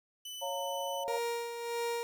sawtooth tone, 2995 Hz, F#7, 20 cents sharp, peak -38 dBFS, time 0.25-1.04 s, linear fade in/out 5 ms
sine chord, Bb minor, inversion first, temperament equal with one note detuned, 554.4 / 698.5 / 915.8 Hz, Db5 / F5 / Bb5, 0 / 0 / -31 cents, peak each -37 / -41 / -38 dBFS, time 0.41-1.19 s, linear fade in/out 20 ms
30% pulse tone with tremolo, 469.9 Hz, A#4, 14 cents sharp, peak -29 dBFS, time 1.08-2.03 s, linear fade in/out 0 ms, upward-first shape sine, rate 1.6 Hz, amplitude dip 55%
effects 11-bit

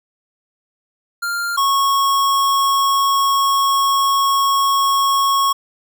square tone pair in turn, 1396.9 / 1099.8 Hz, F6 / C#6, 0 / -14 cents, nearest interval major third, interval 414 cents, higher first, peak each -20 / -14 dBFS, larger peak second, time 1.22-1.57 / 1.57-5.53 s, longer second, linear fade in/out 10 ms, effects none

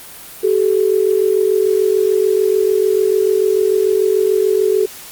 sine tone pair together, 382.7 / 429.5 Hz, G4 / A4, -42 / -42 cents, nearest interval major second, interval 200 cents, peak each -14 dBFS, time 0.43-4.86 s, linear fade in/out 10 ms, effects white hiss -35 dBFS RMS until 5.11 s + Opus 32 kbps

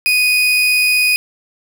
35% pulse tone, 2487 Hz, D#7, 1 cent flat, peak -9 dBFS, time 0.06-1.16 s, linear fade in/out 0 ms, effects none

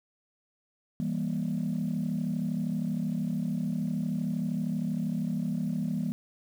sine chord, E diminished, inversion none, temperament just, 164.81 / 197.78 / 237.3 Hz, E3 / G3 / Bb3, 0 / +16 / +31 cents, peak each -31 dBFS, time 1-6.12 s, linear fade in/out 0 ms, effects tanh soft clip ceiling -22 dBFS + 9-bit

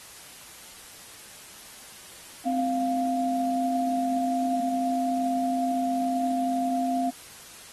sine tone pair together, 259.2 / 698.5 Hz, C4 / F5, -16 / 0 cents, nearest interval octave + perfect fourth, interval 1716 cents, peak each -26 dBFS, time 2.45-7.11 s, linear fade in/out 20 ms, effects white hiss -46 dBFS RMS until 7.72 s + AAC 32 kbps

